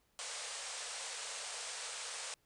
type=band-pass noise; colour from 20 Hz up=white; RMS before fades=-44 dBFS; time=0.19-2.34 s; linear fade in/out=0 ms; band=440 to 9300 Hz; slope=96 dB/octave; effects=pink hiss -75 dBFS RMS until 2.45 s